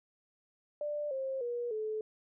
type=tone with pitch steps; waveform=sine; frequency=591 / 532.6 / 480 / 432.6 Hz; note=D5 / C5 / B4 / A4; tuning=+11 / +31 / -49 / -29 cents; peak=-33 dBFS; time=0.81-2.01 s; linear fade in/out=2 ms; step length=300 ms; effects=none